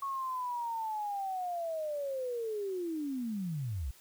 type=linear sweep; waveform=sine; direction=down; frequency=1108.7 to 56.6 Hz; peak=-33 dBFS; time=0.02-3.91 s; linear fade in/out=5 ms; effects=white hiss -59 dBFS RMS until 4 s